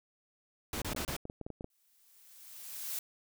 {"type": "noise bursts", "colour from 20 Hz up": "pink", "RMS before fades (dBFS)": -37, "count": 4, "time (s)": [0.73, 1.166], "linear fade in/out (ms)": 2, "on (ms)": 88, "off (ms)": 28}
{"type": "clicks", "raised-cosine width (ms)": 2, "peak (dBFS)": -28, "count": 11, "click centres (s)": [0.816, 0.917, 0.948, 1.004, 1.254, 1.299, 1.413, 1.465, 1.503, 1.609, 1.644]}
{"type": "noise with exponential growth", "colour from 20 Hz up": "blue", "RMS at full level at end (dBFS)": -36, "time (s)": [1.7, 2.99], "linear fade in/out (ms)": 2, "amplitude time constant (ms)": 280}
{"effects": []}